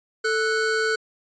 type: tone pair together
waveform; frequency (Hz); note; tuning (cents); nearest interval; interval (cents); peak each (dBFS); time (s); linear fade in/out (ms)
square; 441 / 1480; A4 / F#6; +4 / 0; octave + major sixth; 2096; -24; 0.24-0.96; 10
effects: resampled to 16000 Hz